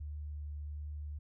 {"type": "tone with vibrato", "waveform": "sine", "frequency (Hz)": 74.1, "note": "D2", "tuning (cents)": 16, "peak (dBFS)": -39, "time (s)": [0, 1.19], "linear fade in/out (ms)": 10, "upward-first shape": "triangle", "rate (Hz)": 1.4, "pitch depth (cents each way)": 10, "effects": []}